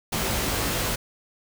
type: noise with comb filter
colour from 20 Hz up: pink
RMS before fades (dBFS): -26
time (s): 0.12-0.96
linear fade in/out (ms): 10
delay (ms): 18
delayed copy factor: +0.7
effects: none